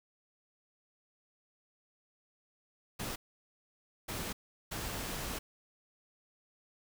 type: noise bursts at uneven times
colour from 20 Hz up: pink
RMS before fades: -39 dBFS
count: 3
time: 2.99-3.16 / 4.08-4.33 / 4.71-5.39 s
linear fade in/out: 10 ms
effects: none